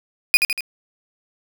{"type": "tone with echo", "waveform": "35% pulse", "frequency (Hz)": 2469, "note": "D#7", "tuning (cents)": -14, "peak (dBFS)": -7, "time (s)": [0.34, 0.37], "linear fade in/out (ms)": 0, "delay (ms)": 79, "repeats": 3, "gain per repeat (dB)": -5, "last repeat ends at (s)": 0.607, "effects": []}